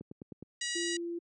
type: click train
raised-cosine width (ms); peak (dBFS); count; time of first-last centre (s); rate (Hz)
3; -29; 5; 0.01-0.426; 9.62
type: harmonic tone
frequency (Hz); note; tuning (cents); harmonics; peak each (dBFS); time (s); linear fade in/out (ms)
963; B5; -44; 2 / 3 / 4 / 5 / 6 / 7 / 8 / 9; -38 / -40 / -41 / -42 / -43 / -43 / -44 / -45; 0.61-0.97; 5
type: tone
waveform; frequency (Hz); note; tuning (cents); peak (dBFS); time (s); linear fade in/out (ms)
sine; 341.8; F4; -37; -34; 0.75-1.19; 10
effects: high-pass 150 Hz 12 dB/octave